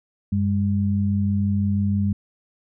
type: tone pair together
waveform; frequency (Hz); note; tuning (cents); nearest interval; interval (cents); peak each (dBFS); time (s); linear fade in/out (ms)
sine; 95.7 / 201.8; G2 / G#3; -41 / -49; octave + minor second; 1292; -21; 0.32-2.13; 5
effects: none